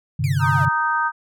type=chord; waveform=sine; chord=G suspended fourth; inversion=none; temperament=just; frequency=98 / 130.67 / 147 Hz; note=G2 / C3 / D3; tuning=0 / -2 / +2 cents; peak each=-23 / -21 / -21 dBFS; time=0.19-0.69 s; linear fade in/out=10 ms
type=exponential sweep; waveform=sawtooth; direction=down; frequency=2489 to 567 Hz; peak=-29 dBFS; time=0.24-0.65 s; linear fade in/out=0 ms
type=harmonic tone; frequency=310.6 Hz; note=D#4; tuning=3 cents flat; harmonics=3 / 4 / 5; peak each=-22 / -22 / -22 dBFS; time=0.39-1.12 s; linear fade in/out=50 ms
effects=none